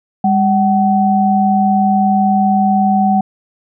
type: tone pair together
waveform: sine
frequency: 201.2 / 756 Hz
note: G3 / F#5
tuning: +45 / +37 cents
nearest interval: octave + major seventh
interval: 2292 cents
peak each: -12 dBFS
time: 0.24-3.21 s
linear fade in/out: 5 ms
effects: none